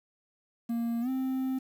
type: tone with pitch glide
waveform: triangle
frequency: 233.1 to 261.6 Hz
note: A#3 to C4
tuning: 0 to 0 cents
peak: -26 dBFS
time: 0.69-1.59 s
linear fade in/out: 10 ms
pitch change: +200 cents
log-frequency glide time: 1.01-1.09 s
effects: 9-bit